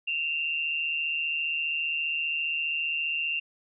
sine tone pair together, 2611 / 2766 Hz, E7 / F7, -17 / -17 cents, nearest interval minor second, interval 100 cents, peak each -35 / -27 dBFS, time 0.07-3.4 s, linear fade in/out 10 ms, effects none

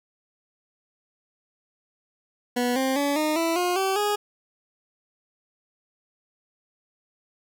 20% pulse tone with pitch steps, 245 / 264.1 / 284.7 / 306.9 / 330.8 / 356.6 / 384.4 / 414.4 Hz, B3 / C4 / C#4 / D#4 / E4 / F4 / G4 / G#4, -14 / +16 / +46 / -24 / +6 / +36 / -34 / -4 cents, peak -17 dBFS, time 2.56-4.16 s, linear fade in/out 10 ms, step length 200 ms, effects none

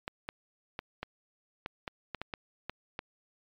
clicks, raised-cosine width 0.3 ms, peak -19 dBFS, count 11, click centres 0.079 / 0.289 / 0.791 / 1.03 / 1.661 / 1.878 / 2.147 / 2.216 / 2.338 / 2.696 / 2.991 s, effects low-pass 4000 Hz 12 dB/octave + MP3 96 kbps

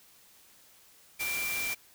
sine tone in noise, 2358 Hz, D7, 6 cents sharp, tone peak -32 dBFS, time 1.19-1.75 s, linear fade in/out 20 ms, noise white, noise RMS -36 dBFS, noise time 1.19-1.75 s, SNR +1 dB, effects white hiss -59 dBFS RMS until 1.94 s

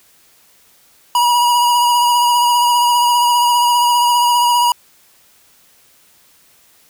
square tone with vibrato, 964 Hz, B5, 42 cents flat, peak -11 dBFS, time 1.15-4.72 s, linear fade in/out 2 ms, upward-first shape sine, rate 15 Hz, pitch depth 22 cents each way, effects white hiss -51 dBFS RMS until 6.89 s

